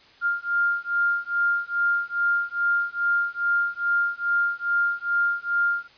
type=beating tone pair; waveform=sine; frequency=1400 / 1402.4 Hz; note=F6 / F6; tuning=+4 / +7 cents; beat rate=2.4 Hz; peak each=-24 dBFS; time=0.21-5.88 s; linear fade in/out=50 ms; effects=white hiss -53 dBFS RMS until 5.97 s + resampled to 11025 Hz